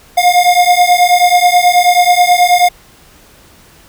square beating tone pair, 708 / 717.3 Hz, F5 / F5, +23 / +46 cents, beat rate 9.3 Hz, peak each -10 dBFS, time 0.17-2.69 s, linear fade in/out 10 ms, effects pink hiss -43 dBFS RMS until 3.88 s

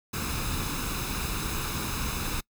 pink noise with comb filter, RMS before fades -31 dBFS, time 0.13-2.41 s, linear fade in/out 10 ms, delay 0.78 ms, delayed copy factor +0.6, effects noise-tail reverb RT60 0.1 s tail -24 dB re dry

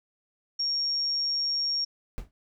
sine tone, 5550 Hz, F8, 12 cents flat, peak -25 dBFS, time 0.59-1.85 s, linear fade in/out 10 ms
brown noise with exponential decay, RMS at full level -30 dBFS, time 2.18-2.31 s, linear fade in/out 0 ms, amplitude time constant 28 ms
effects none

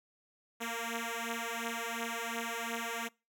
5% pulse beating tone pair, 230 / 232.8 Hz, A#3 / A#3, -23 / -2 cents, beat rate 2.8 Hz, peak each -27 dBFS, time 0.6-3.09 s, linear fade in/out 20 ms, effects noise-tail reverb RT60 0.3 s tail -26 dB re dry

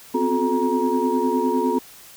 sine tone cluster, 252.9 / 262.7 / 359.5 / 432.6 / 945 Hz, B3 / C4 / F#4 / A4 / A#5, +41 / +7 / -50 / -29 / +23 cents, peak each -24 dBFS, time 0.14-1.79 s, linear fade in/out 10 ms, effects tanh soft clip ceiling -7 dBFS + white hiss -45 dBFS RMS until 2.16 s

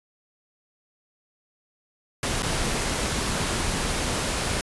pink noise with dropouts, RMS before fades -26 dBFS, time 2.23-4.61 s, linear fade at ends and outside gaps 2 ms, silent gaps 2.423-2.429 s, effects resampled to 24000 Hz

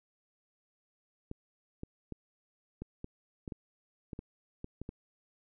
clicks, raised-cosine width 3 ms, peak -27 dBFS, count 12, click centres 1.314 / 1.834 / 2.123 / 2.82 / 3.044 / 3.478 / 3.522 / 4.132 / 4.191 / 4.644 / 4.816 / 4.891 s, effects none

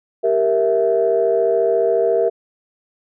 sine chord, E diminished, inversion first, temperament equal, 392 / 466.2 / 659.3 Hz, G4 / Bb4 / E5, 0 / 0 / 0 cents, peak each -19 / -16 / -18 dBFS, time 0.23-2.3 s, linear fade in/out 20 ms, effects tanh soft clip ceiling -5 dBFS

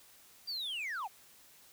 sine linear sweep, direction down, 4800 to 697 Hz, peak -33 dBFS, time 0.47-1.08 s, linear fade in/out 20 ms, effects tanh soft clip ceiling -35 dBFS + white hiss -60 dBFS RMS until 1.72 s

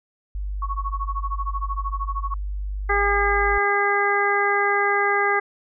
sine tone, 49.53 Hz, G1, 19 cents sharp, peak -25 dBFS, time 0.35-3.58 s, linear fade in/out 0 ms
sine tone with tremolo, 1108.7 Hz, C#6, in tune, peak -23 dBFS, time 0.62-2.34 s, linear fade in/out 2 ms, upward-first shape sine, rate 13 Hz, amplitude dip 100%
harmonic tone, 405 Hz, G#4, 43 cents flat, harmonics 1 / 2 / 3 / 4 / 5, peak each -24 / -24 / -24 / -24 / -24 dBFS, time 2.89-5.4 s, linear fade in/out 10 ms
effects none

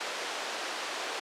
pink band-pass noise, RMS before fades -36 dBFS, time 0-1.2 s, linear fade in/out 10 ms, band 460 to 5600 Hz, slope 12 dB/octave, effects high-pass 300 Hz 12 dB/octave + low-pass 11000 Hz 12 dB/octave

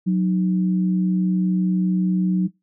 sine tone pair together, 183.9 / 308.8 Hz, F#3 / D#4, -10 / -13 cents, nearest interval major sixth, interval 897 cents, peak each -16 / -28 dBFS, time 0.06-2.48 s, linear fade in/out 20 ms, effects noise-tail reverb RT60 0.2 s tail -21 dB re dry

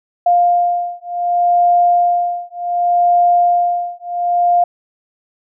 sine beating tone pair, 702 / 702.67 Hz, F5 / F5, +9 / +10 cents, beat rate 0.67 Hz, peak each -14 dBFS, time 0.26-4.64 s, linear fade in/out 5 ms, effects none

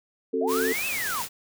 sine chord, F# diminished, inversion second, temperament just, 266.4 / 370 / 444 Hz, C4 / F#4 / A4, +31 / 0 / +16 cents, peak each -29 / -30 / -25 dBFS, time 0.33-0.73 s, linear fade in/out 10 ms
sine linear two-way sweep, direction up then down, 587 to 2665 to 897 Hz, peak -28 dBFS, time 0.41-1.22 s, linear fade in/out 5 ms, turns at 0.87 s
white noise, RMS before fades -32 dBFS, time 0.47-1.29 s, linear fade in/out 50 ms
effects none

